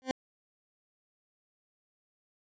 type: tone with exponential growth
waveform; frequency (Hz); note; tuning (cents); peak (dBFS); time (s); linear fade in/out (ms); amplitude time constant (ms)
20% pulse; 260.2; C4; -9; -19; 0.02-0.11; 0; 18
effects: resampled to 16000 Hz